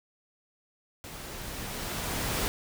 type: noise with level ramp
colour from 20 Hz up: pink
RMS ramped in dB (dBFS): -43 to -29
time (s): 1.04-2.48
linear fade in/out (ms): 0
effects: none